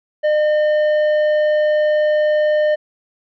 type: tone with tanh clipping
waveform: triangle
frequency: 606 Hz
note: D#5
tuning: 46 cents flat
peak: -14 dBFS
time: 0.23-2.76 s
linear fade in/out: 20 ms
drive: 12 dB
effects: none